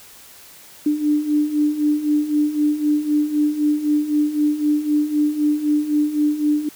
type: beating tone pair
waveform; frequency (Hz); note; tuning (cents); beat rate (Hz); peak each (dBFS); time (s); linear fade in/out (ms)
sine; 295.4 / 299.3; D4 / D4; +10 / +33; 3.9; -22 / -17; 0.86-6.69; 5
effects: white hiss -44 dBFS RMS until 6.75 s